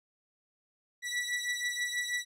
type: beating tone pair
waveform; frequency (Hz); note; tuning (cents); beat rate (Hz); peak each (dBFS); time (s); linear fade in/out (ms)
sawtooth; 1950 / 1956.2; B6 / B6; -23 / -17; 6.2; -30 / -32; 1.02-2.25; 50
effects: low-pass 10000 Hz 12 dB/octave